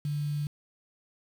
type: tone with quantisation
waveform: sine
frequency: 146.83 Hz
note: D3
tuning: in tune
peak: -28 dBFS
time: 0.05-0.47 s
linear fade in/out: 2 ms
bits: 8
effects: none